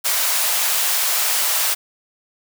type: high-pass noise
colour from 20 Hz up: white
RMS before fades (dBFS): -19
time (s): 0.04-1.75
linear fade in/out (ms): 20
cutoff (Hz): 580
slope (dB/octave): 24
effects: none